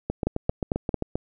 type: two click trains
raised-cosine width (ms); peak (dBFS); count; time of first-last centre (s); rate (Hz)
2; -12 / -9; 9 / 4; 0.1-1.155 / 0.27-0.943; 7.58 / 4.46
effects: none